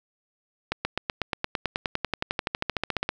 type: accelerating click train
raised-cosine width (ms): 0.3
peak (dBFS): -9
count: 27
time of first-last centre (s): 0.72-3.09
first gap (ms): 130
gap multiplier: 0.97
effects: none